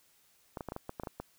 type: clicks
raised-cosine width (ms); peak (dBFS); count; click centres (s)
1; -24; 10; 0.572 / 0.608 / 0.687 / 0.721 / 0.764 / 0.894 / 0.998 / 1.035 / 1.072 / 1.2
effects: white hiss -67 dBFS RMS until 1.38 s